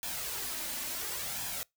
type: noise with flanger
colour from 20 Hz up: white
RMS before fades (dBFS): -37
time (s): 0.03-1.63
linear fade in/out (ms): 0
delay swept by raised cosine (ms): 1.2 to 3.5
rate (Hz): 0.71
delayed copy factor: +0.5
effects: noise-tail reverb RT60 0.2 s tail -26 dB re dry